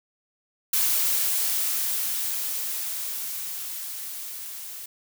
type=noise with level ramp; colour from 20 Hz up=blue; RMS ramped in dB=-22 to -38 dBFS; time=0.73-4.86 s; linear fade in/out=5 ms; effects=none